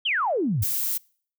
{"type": "exponential sweep", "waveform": "sine", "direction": "down", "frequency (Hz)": [3363, 87.2], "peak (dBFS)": -21, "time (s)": [0.05, 0.64], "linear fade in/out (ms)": 10}
{"type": "noise", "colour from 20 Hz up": "violet", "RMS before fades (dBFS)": -26, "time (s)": [0.62, 0.98], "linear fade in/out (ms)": 10}
{"effects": ["noise-tail reverb RT60 0.5 s tail -26 dB re dry"]}